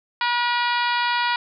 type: harmonic tone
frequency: 481.4 Hz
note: B4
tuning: 44 cents flat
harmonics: 2 / 3 / 4 / 5 / 6 / 7 / 8 / 9 / 10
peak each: -22 / -26 / -28 / -30 / -32 / -33 / -34 / -35 / -36 dBFS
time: 0.21-1.36 s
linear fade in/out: 2 ms
effects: none